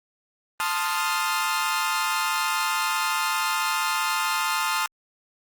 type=chord; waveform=sawtooth; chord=F dominant seventh; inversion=first; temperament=equal; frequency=880 / 1046.5 / 1244.5 / 1396.9 Hz; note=A5 / C6 / Eb6 / F6; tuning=0 / 0 / 0 / 0 cents; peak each=-25 dBFS; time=0.6-4.86 s; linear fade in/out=0 ms; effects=Opus 32 kbps